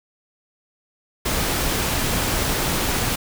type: noise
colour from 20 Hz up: pink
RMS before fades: -22 dBFS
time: 1.25-3.16 s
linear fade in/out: 10 ms
effects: none